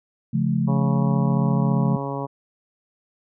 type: chord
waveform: sine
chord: Db augmented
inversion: none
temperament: just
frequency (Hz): 138.59 / 173.24 / 216.5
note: Db3 / F3 / A3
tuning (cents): 0 / -14 / -28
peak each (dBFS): -23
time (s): 0.33-1.97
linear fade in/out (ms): 10
type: harmonic tone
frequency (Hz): 138.6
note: C#3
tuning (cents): 0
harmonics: 1 / 2 / 3 / 4 / 5 / 6 / 7 / 8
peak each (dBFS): -30 / -32 / -33 / -33 / -37 / -37 / -33 / -38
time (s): 0.67-2.27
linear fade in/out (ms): 20
effects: none